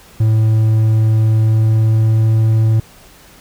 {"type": "tone with pitch glide", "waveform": "triangle", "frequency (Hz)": [110, 110.83], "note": ["A2", "A2"], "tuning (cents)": [0, 13], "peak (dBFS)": -7, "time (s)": [0.2, 2.8], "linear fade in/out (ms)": 5, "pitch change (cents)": 13, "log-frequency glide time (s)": [1.37, 2.34], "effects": ["pink hiss -43 dBFS RMS until 3.4 s"]}